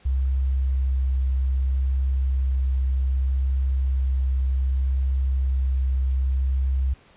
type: tone with vibrato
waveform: sine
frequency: 65.8 Hz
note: C2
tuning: 10 cents sharp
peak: -19 dBFS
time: 0.05-6.94 s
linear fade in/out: 10 ms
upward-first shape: triangle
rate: 0.64 Hz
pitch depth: 11 cents each way
effects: pink hiss -54 dBFS RMS until 7.16 s + resampled to 8000 Hz